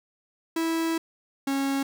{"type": "tone pair in turn", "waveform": "45% pulse", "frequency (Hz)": [327.6, 274.1], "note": ["E4", "C#4"], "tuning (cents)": [-11, -19], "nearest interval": "minor third", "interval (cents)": 308, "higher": "first", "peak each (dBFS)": -24, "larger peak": "neither", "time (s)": [[0.56, 0.98], [1.47, 1.83]], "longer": "first", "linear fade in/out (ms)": 5, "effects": []}